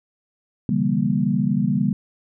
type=tone cluster; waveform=sine; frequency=129.2 / 146 / 170.1 / 199.4 / 237.8 Hz; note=C3 / D3 / F3 / G3 / A#3; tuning=-21 / -10 / -45 / +30 / +35 cents; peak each=-30 / -24 / -26 / -21 / -23 dBFS; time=0.69-1.93 s; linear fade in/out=2 ms; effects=none